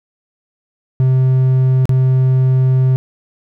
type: tone with dropouts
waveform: triangle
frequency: 130 Hz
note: C3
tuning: 11 cents flat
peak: -7 dBFS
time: 1-2.96 s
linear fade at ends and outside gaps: 0 ms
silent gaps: 1.855-1.893 s
effects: none